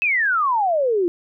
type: exponential sweep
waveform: sine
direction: down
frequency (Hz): 2637 to 334.5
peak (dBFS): -16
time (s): 0.02-1.08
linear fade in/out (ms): 0
effects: none

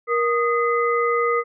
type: tone cluster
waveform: sine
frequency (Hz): 471.9 / 1240 / 2035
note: A#4 / D#6 / C7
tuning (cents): +21 / -6 / -49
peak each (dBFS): -20 / -21 / -27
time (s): 0.07-1.44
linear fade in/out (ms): 50
effects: none

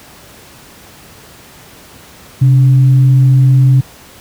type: tone with frequency modulation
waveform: sine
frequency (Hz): 130.81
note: C3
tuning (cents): 0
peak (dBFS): -4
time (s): 2.41-3.81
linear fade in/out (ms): 10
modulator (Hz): 160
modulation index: 0.21
effects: pink hiss -38 dBFS RMS until 4.2 s + high-pass 60 Hz 12 dB/octave

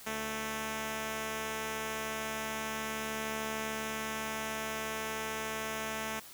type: tone pair together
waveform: 5% pulse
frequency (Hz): 73.24 / 220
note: D2 / A3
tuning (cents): -4 / 0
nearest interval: octave + perfect fifth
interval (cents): 1904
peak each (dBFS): -35 / -24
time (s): 0.06-6.2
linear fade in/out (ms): 10
effects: white hiss -51 dBFS RMS until 6.33 s

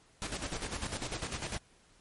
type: noise with tremolo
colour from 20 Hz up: pink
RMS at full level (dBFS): -36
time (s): 0.22-1.58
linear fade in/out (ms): 0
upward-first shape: square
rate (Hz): 10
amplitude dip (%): 60
effects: pink hiss -64 dBFS RMS until 2 s + MP3 48 kbps

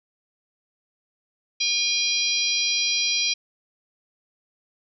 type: harmonic tone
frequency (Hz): 809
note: G#5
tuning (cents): -46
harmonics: 3 / 4 / 5 / 6 / 7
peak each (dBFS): -27 / -27 / -27 / -27 / -27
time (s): 1.6-3.34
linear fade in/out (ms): 10
effects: none

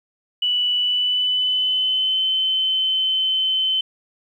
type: tone with pitch glide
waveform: sine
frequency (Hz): 2960 to 3064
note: F#7 to G7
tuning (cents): 0 to -40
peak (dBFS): -17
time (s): 0.42-3.81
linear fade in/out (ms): 5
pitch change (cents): +60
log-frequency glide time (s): 0.77-2.24
effects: 9-bit

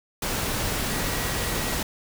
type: tone in noise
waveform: sine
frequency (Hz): 1919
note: A#6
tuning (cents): +50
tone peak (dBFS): -38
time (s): 0.9-1.77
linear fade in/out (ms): 5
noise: pink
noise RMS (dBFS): -27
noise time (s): 0.22-1.83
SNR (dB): -14
effects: none

